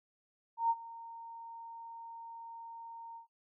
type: tone with ADSR envelope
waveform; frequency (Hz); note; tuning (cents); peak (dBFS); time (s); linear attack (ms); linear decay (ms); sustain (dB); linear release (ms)
sine; 921; A#5; -21; -25; 0.57-3.27; 130; 43; -20; 110
effects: noise-tail reverb RT60 0.1 s tail -20 dB re dry